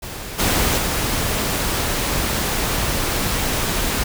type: noise with level steps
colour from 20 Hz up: pink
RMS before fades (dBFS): -31 / -18 / -21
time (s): 0.02-4.04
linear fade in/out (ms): 10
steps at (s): 0.38 / 0.77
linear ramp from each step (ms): 20
effects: none